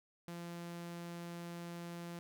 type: tone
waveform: sawtooth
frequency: 171.7 Hz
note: F3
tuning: 29 cents flat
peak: -40 dBFS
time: 0.28-2.19 s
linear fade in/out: 0 ms
effects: none